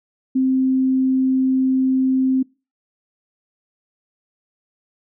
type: tone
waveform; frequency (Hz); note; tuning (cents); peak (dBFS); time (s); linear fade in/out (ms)
sine; 261.6; C4; 0; -14; 0.35-2.43; 10
effects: noise-tail reverb RT60 0.3 s tail -24 dB re dry